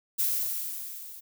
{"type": "noise with level ramp", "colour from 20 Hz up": "violet", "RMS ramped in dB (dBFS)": [-25, -45], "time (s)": [0.18, 1.21], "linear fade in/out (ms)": 20, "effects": []}